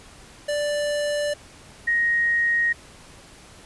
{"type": "tone pair in turn", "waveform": ["square", "sine"], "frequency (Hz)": [587.3, 1874.8], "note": ["D5", "A#6"], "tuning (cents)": [0, 9], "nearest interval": "octave + minor sixth", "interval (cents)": 2009, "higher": "second", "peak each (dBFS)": [-23, -18], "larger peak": "second", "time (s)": [[0.48, 1.34], [1.87, 2.73]], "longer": "neither", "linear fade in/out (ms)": 10, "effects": ["pink hiss -47 dBFS RMS until 3.65 s", "resampled to 24000 Hz"]}